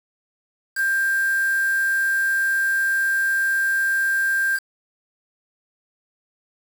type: tone with quantisation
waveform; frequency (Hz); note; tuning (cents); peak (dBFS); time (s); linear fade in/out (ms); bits
sine; 1586; G6; +20; -18; 0.75-4.6; 50; 5
effects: none